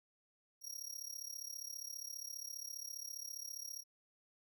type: tone with amplitude modulation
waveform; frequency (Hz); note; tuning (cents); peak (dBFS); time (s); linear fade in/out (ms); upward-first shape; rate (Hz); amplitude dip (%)
sawtooth; 5640; F8; +16; -38; 0.61-3.84; 50; sine; 34.9; 90
effects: none